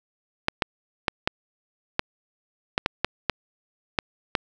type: clicks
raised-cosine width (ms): 0.3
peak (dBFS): -4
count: 11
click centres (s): 0.484 / 0.622 / 1.082 / 1.275 / 1.994 / 2.779 / 2.861 / 3.046 / 3.297 / 3.988 / 4.352
effects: none